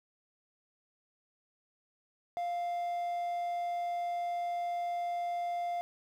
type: tone with quantisation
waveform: triangle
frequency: 698.5 Hz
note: F5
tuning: in tune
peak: -30 dBFS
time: 2.37-5.81 s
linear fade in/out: 0 ms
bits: 10
effects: none